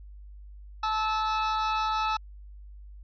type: tone pair together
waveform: 45% pulse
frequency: 870 / 1303.5 Hz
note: A5 / E6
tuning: -20 / -20 cents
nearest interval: perfect fifth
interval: 700 cents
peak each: -28 dBFS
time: 0.83-2.17 s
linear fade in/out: 5 ms
effects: added 50 Hz sine -43 dBFS peak until 3.03 s + resampled to 11025 Hz